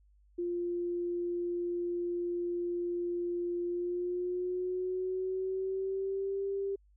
sine tone with pitch glide, 349.2 to 394.2 Hz, F4 to G4, 0 to +10 cents, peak -31 dBFS, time 0.38-6.76 s, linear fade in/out 10 ms, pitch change +210 cents, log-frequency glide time 3.65-6.46 s, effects added 50 Hz sine -61 dBFS peak until 6.96 s

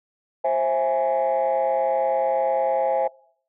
sine chord, C augmented, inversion none, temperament equal with one note detuned, 530.2 / 659.3 / 830.6 Hz, C5 / E5 / G#5, +23 / 0 / 0 cents, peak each -21 / -22 / -22 dBFS, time 0.44-3.08 s, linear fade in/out 10 ms, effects noise-tail reverb RT60 0.6 s tail -24 dB re dry + tanh soft clip ceiling -14 dBFS

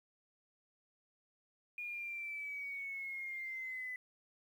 sine exponential sweep, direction down, 2441 to 2000 Hz, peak -40 dBFS, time 1.78-3.96 s, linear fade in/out 2 ms, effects 11-bit

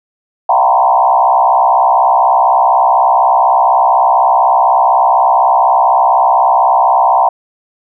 sine tone with frequency modulation, 843 Hz, G#5, 26 cents sharp, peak -6 dBFS, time 0.49-7.29 s, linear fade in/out 5 ms, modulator 64.1 Hz, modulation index 2.6, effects none

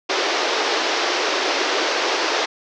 pink band-pass noise, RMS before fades -21 dBFS, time 0.09-2.46 s, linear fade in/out 10 ms, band 320 to 5900 Hz, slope 48 dB/octave, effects none

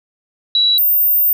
sine tone pair in turn, 3916 / 14623 Hz, B7 / A#9, -15 / -34 cents, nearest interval octave + major seventh, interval 2281 cents, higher second, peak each -10 dBFS, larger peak neither, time 0.55-0.78 / 0.78-1.33 s, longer second, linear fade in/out 2 ms, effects none

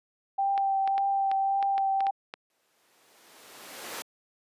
sine tone with vibrato, 784 Hz, G5, in tune, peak -23 dBFS, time 0.38-2.11 s, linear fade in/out 10 ms, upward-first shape triangle, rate 1.8 Hz, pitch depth 17 cents each way
clicks, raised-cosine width 0.3 ms, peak -20 dBFS, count 9, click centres 0.578 / 0.876 / 0.98 / 1.315 / 1.627 / 1.78 / 2.006 / 2.068 / 2.339 s
pink noise with exponential growth, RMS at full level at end -34 dBFS, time 2.5-4.02 s, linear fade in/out 1 ms, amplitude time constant 330 ms
effects high-pass 400 Hz 12 dB/octave + resampled to 32000 Hz

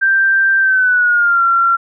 sine tone with pitch glide, 1572 to 1368.5 Hz, G6 to F6, +4 to -36 cents, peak -9 dBFS, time 0.01-1.77 s, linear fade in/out 20 ms, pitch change -240 cents, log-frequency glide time 0.59-1.43 s, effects none

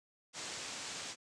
white low-pass noise, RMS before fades -44 dBFS, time 0.33-1.16 s, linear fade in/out 50 ms, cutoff 8000 Hz, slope 48 dB/octave, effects high-pass 100 Hz 12 dB/octave

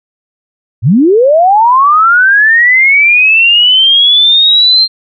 sine linear sweep, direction up, 91.6 to 4186 Hz, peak -3 dBFS, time 0.82-4.88 s, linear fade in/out 50 ms, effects none

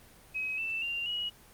sine tone with pitch steps, 2543 / 2659 / 2780 / 2906 Hz, D#7 / E7 / F7 / F#7, +37 / +14 / -9 / -32 cents, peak -31 dBFS, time 0.34-1.3 s, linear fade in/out 20 ms, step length 240 ms, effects pink hiss -56 dBFS RMS until 1.53 s + Opus 24 kbps

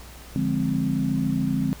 sine chord, D half-diminished seventh, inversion none, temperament equal, 146.83 / 174.61 / 207.7 / 261.6 Hz, D3 / F3 / Ab3 / C4, 0 / 0 / 0 / 0 cents, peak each -27 / -28 / -27 / -25 dBFS, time 0.36-1.73 s, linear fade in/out 0 ms, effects added 60 Hz sine -43 dBFS peak until 1.8 s + pink hiss -45 dBFS RMS until 1.8 s

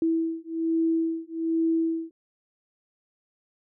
sine beating tone pair, 326.6 / 327.8 Hz, E4 / E4, -16 / -10 cents, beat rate 1.2 Hz, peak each -26 dBFS, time 0.02-2.11 s, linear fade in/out 2 ms, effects none

